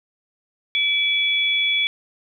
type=tone pair together; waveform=sine; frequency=2316 / 3393 Hz; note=D7 / G#7; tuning=-25 / +36 cents; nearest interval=perfect fifth; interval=661 cents; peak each=-20 dBFS; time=0.75-1.87 s; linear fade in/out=0 ms; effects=none